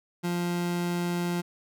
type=tone; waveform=30% pulse; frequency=174.61 Hz; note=F3; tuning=in tune; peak=-24 dBFS; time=0.23-1.42 s; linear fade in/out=20 ms; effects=none